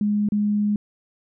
sine tone with dropouts, 207.7 Hz, G#3, in tune, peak -18 dBFS, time 0.01-0.76 s, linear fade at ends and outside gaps 2 ms, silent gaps 0.288-0.321 s, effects none

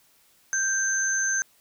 sine tone pair together, 1568 / 6241 Hz, G6 / G8, 0 / -9 cents, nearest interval 2 octaves, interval 2391 cents, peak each -25 dBFS, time 0.53-1.42 s, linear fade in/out 0 ms, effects white hiss -61 dBFS RMS until 1.6 s

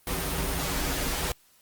pink noise with comb filter, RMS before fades -29 dBFS, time 0.07-1.32 s, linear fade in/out 2 ms, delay 9.2 ms, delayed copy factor -0.9, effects white hiss -61 dBFS RMS until 1.61 s + Opus 32 kbps

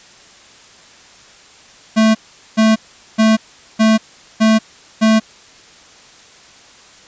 square tone bursts, 220 Hz, A3, in tune, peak -9 dBFS, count 6, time 1.96-5.2 s, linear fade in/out 20 ms, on 190 ms, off 420 ms, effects white hiss -43 dBFS RMS until 7.07 s + resampled to 16000 Hz

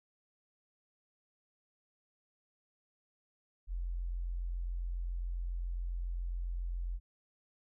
sine tone, 43.65 Hz, F1, in tune, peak -34 dBFS, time 3.67-7 s, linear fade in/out 50 ms, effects none

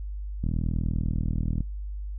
click train, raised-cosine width 5 ms, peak -16 dBFS, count 48, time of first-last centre 0.44-1.606 s, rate 40.3 Hz, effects noise-tail reverb RT60 0.3 s tail -25 dB re dry + added 50 Hz sine -31 dBFS peak until 2.18 s

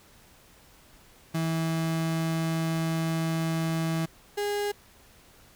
35% pulse tone pair in turn, 162.8 / 410.2 Hz, E3 / G#4, -21 / -21 cents, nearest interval octave + major third, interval 1600 cents, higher second, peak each -24 / -25 dBFS, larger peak first, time 1.34-4.06 / 4.37-4.72 s, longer first, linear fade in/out 10 ms, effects pink hiss -56 dBFS RMS until 5.55 s

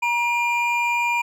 triangle tone pair together, 952 / 2399 Hz, A#5 / D7, +36 / +36 cents, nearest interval octave + major third, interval 1600 cents, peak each -20 / -20 dBFS, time 0.02-1.22 s, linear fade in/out 10 ms, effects none

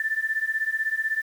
sine beating tone pair, 1760 / 1776 Hz, A6 / A6, 0 / +16 cents, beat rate 16 Hz, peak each -27 / -26 dBFS, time 0-1.22 s, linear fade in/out 2 ms, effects 8-bit

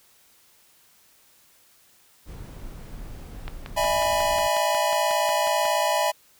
brown noise, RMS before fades -38 dBFS, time 2.25-4.5 s, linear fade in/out 50 ms
click train, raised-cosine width 0.3 ms, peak -19 dBFS, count 13, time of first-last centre 3.48-5.654 s, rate 5.52 Hz
square chord, E dominant seventh, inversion third, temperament equal with one note detuned, 601.1 / 659.3 / 830.6 / 987.8 Hz, D5 / E5 / G#5 / B5, +40 / 0 / 0 / 0 cents, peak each -27 dBFS, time 3.76-6.12 s, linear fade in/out 20 ms
effects white hiss -58 dBFS RMS until 6.39 s

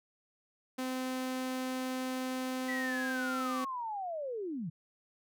sawtooth tone, 257.6 Hz, C4, 27 cents flat, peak -30 dBFS, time 0.78-3.65 s, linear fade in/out 10 ms
sine linear sweep, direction down, 1975.5 to 143.2 Hz, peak -35 dBFS, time 2.68-4.7 s, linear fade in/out 10 ms
effects none

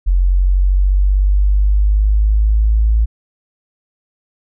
sine linear sweep, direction up, 44.72 to 55 Hz, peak -9 dBFS, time 0.06-3.06 s, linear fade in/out 20 ms, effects none

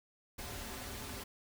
pink noise with comb filter, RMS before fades -44 dBFS, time 0.38-1.24 s, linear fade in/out 10 ms, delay 6.3 ms, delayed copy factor -0.7, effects none

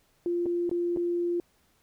sine tone with dropouts, 347.3 Hz, F4, 10 cents flat, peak -25 dBFS, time 0.26-1.4 s, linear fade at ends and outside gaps 1 ms, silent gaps 0.458-0.463 / 0.694-0.713 / 0.963-0.971 s, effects pink hiss -67 dBFS RMS until 1.82 s

